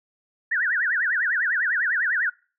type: tone with vibrato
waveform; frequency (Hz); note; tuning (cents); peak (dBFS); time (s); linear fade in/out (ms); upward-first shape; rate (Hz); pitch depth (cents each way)
sine; 1661.2; G#6; 0; -20; 0.51-2.3; 10; triangle; 10; 290
effects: noise-tail reverb RT60 0.4 s tail -26 dB re dry